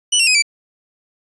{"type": "tone with pitch steps", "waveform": "20% pulse", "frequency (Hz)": [2963, 2733, 2521, 2325], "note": ["F#7", "F7", "D#7", "D7"], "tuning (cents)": [2, -38, 22, -18], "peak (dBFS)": -6, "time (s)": [0.12, 0.424], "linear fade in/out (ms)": 10, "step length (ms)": 76, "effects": ["resampled to 24000 Hz"]}